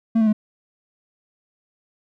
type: tone with pitch steps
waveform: triangle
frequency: 226 / 219.3 / 212.8 Hz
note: A3 / A3 / G#3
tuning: +47 / -6 / +42 cents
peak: -12 dBFS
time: 0.15-0.33 s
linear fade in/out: 10 ms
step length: 60 ms
effects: none